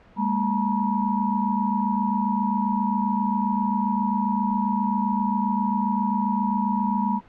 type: tone cluster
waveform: sine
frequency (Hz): 202.8 / 230.3 / 886 / 959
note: G#3 / A#3 / A5 / A#5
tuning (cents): -41 / -21 / +12 / +49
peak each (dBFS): -24 / -27 / -31 / -25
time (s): 0.16-7.21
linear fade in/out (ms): 50
effects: pink hiss -52 dBFS RMS until 7.28 s + low-pass 2000 Hz 12 dB/octave